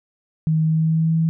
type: tone with pitch glide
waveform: sine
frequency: 158.2 to 162.37 Hz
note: D#3 to E3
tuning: +29 to -26 cents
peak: -15 dBFS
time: 0.47-1.29 s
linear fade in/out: 0 ms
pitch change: +45 cents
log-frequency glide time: 0.63-1.15 s
effects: none